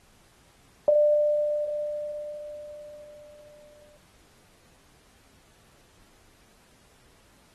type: tone with exponential decay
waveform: sine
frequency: 595 Hz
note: D5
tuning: 22 cents sharp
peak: -15 dBFS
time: 0.88-3.97 s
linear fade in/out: 1 ms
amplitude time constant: 670 ms
effects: pink hiss -60 dBFS RMS until 7.54 s + AAC 32 kbps